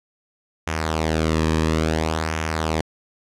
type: tone with flanger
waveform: sawtooth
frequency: 79.4 Hz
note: D#2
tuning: 36 cents sharp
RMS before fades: -22 dBFS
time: 0.67-2.81 s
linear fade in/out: 0 ms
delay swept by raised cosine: 0.23 to 1.43 ms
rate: 0.58 Hz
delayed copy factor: -0.65
effects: low-pass 8000 Hz 12 dB/octave